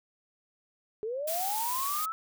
sine linear sweep, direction up, 415.3 to 1331 Hz, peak -31 dBFS, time 1.03-2.12 s, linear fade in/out 0 ms
blue noise, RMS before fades -34 dBFS, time 1.27-2.06 s, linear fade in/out 10 ms
effects none

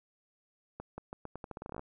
accelerating click train, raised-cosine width 1 ms, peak -27 dBFS, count 16, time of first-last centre 0.8-1.794 s, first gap 180 ms, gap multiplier 0.83, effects none

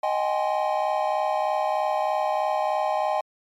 triangle chord, Ab major seventh, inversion second, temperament equal with one note detuned, 622.3 / 767.4 / 830.6 / 1046.5 Hz, Eb5 / G5 / Ab5 / C6, 0 / -37 / 0 / 0 cents, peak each -24 / -25 / -25 / -29 dBFS, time 0.03-3.21 s, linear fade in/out 5 ms, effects MP3 64 kbps

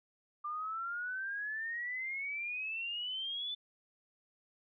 sine exponential sweep, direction up, 1185 to 3522 Hz, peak -36 dBFS, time 0.44-3.55 s, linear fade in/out 10 ms, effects none

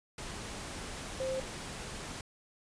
sine tone in noise, 525 Hz, C5, 6 cents sharp, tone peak -32 dBFS, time 1.2-1.4 s, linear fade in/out 2 ms, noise pink, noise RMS -42 dBFS, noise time 0.18-2.21 s, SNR +7 dB, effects resampled to 22050 Hz

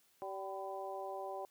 harmonic tone with a mistuned harmonic, 192.9 Hz, G3, 28 cents flat, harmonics 2 / 3 / 4 / 5, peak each -46 / -45 / -44 / -49 dBFS, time 0.22-1.45 s, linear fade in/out 0 ms, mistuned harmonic 5, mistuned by +63 cents, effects white hiss -71 dBFS RMS until 1.5 s + high-pass 100 Hz 12 dB/octave

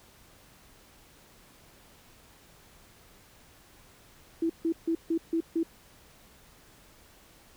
sine tone bursts, 329.6 Hz, E4, in tune, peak -24 dBFS, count 6, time 4.42-5.632 s, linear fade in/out 5 ms, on 77 ms, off 150 ms, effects pink hiss -57 dBFS RMS until 7.56 s

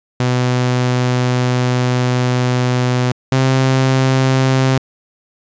sawtooth tone pair in turn, 125.1 / 131.62 Hz, B2 / C3, +23 / +11 cents, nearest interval minor second, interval 88 cents, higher second, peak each -9 / -7 dBFS, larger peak second, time 0.2-3.12 / 3.32-4.78 s, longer first, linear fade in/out 2 ms, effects resampled to 16000 Hz

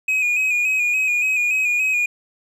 triangle tone with vibrato, 2489 Hz, D#7, in tune, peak -15 dBFS, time 0.08-2.06 s, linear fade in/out 5 ms, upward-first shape square, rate 3.5 Hz, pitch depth 35 cents each way, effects none

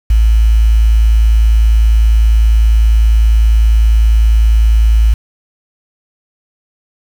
sine tone with quantisation, 55 Hz, A1, in tune, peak -5 dBFS, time 0.1-5.14 s, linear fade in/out 5 ms, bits 5, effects none

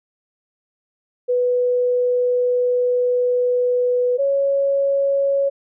sine tone pair in turn, 493.9 / 554.4 Hz, B4 / C#5, 0 / 0 cents, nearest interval major second, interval 200 cents, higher second, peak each -15 dBFS, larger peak neither, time 1.28-4.18 / 4.18-5.5 s, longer first, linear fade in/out 20 ms, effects none

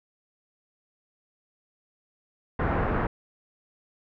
pink low-pass noise, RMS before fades -26 dBFS, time 2.59-3.07 s, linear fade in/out 5 ms, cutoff 1700 Hz, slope 24 dB/octave, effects none

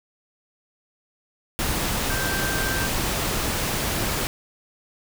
sine tone in noise, 1568 Hz, G6, in tune, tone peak -28 dBFS, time 2.1-2.87 s, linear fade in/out 0 ms, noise pink, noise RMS -25 dBFS, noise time 1.59-4.27 s, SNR -6 dB, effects none

